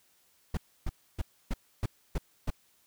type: noise bursts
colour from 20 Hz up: brown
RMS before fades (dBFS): -29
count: 7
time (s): 0.54-2.504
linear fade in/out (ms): 5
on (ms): 32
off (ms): 290
effects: white hiss -67 dBFS RMS until 2.86 s